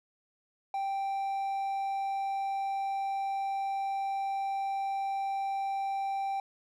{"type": "tone", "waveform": "triangle", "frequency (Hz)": 784, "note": "G5", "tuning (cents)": 0, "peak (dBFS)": -28, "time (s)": [0.74, 6.4], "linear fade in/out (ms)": 2, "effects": []}